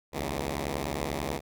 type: beating tone pair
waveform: 5% pulse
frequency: 69.3 / 80.3 Hz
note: C#2 / E2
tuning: 0 / -45 cents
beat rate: 11 Hz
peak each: -21 / -23 dBFS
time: 0.12-1.41 s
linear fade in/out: 50 ms
effects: none